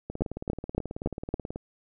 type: two click trains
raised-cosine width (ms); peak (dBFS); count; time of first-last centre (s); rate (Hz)
2; -12 / -21; 5 / 28; 0.22-1.34 / 0.1-1.559; 3.57 / 18.5
effects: none